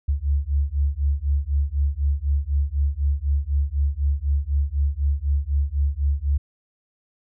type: beating tone pair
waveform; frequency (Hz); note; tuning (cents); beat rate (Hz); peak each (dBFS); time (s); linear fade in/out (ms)
sine; 69.1 / 73.1; C#2 / D2; -5 / -7; 4; -22; 0.08-6.38; 10
effects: none